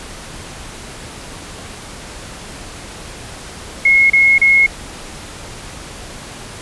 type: tone bursts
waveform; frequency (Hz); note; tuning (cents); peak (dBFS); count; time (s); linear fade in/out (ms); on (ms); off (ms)
sine; 2167; C#7; -40; -7; 3; 3.85-4.664; 5; 250; 32
effects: pink hiss -32 dBFS RMS until 6.61 s + resampled to 24000 Hz